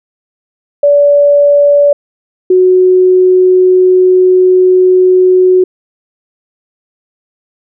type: tone pair in turn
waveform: sine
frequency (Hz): 576 / 368.5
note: D5 / F#4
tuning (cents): -34 / -7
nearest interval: minor sixth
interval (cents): 773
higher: first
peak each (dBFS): -3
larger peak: neither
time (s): 0.83-1.93 / 2.5-5.64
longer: second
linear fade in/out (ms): 5
effects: none